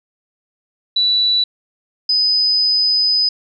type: tone pair in turn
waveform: sine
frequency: 3951 / 5008 Hz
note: B7 / D#8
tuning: 0 / +10 cents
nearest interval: major third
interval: 410 cents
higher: second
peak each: -12 dBFS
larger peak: neither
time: 0.96-1.44 / 2.09-3.29 s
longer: second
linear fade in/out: 5 ms
effects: none